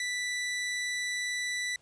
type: tone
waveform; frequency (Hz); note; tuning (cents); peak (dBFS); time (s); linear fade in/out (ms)
sawtooth; 1975.5; B6; 0; -27; 0-1.76; 2
effects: pink hiss -65 dBFS RMS until 1.81 s + resampled to 22050 Hz